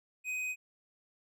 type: tone with tanh clipping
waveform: sine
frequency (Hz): 2507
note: D#7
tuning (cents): +12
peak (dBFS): -35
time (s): 0.24-0.56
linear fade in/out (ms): 50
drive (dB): 10
effects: none